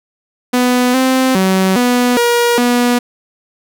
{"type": "tone with pitch steps", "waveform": "sawtooth", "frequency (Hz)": [248.4, 260.2, 189.2, 246, 476.3, 243.3], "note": ["B3", "C4", "F#3", "B3", "A#4", "B3"], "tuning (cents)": [10, -9, 39, -7, 37, -26], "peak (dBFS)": -6, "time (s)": [0.53, 2.99], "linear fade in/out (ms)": 10, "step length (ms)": 410, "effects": []}